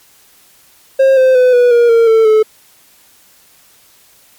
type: tone with pitch steps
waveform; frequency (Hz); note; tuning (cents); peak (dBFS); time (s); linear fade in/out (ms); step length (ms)
triangle; 535 / 519.2 / 503.8 / 488.9 / 474.4 / 460.4 / 446.8 / 433.6; C5 / C5 / B4 / B4 / A#4 / A#4 / A4 / A4; +38 / -13 / +34 / -18 / +30 / -22 / +27 / -25; -3; 0.99-2.43; 10; 180
effects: white hiss -47 dBFS RMS until 4.38 s + MP3 96 kbps